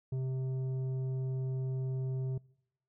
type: tone with tanh clipping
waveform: sine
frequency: 130.81 Hz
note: C3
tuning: in tune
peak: -33 dBFS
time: 0.12-2.38 s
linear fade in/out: 5 ms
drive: 8 dB
effects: noise-tail reverb RT60 0.8 s tail -25 dB re dry